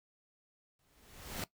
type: noise with exponential growth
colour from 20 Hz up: pink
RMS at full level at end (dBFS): -37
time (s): 0.79-1.44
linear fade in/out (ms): 2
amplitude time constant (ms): 140
effects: noise-tail reverb RT60 0.1 s tail -18 dB re dry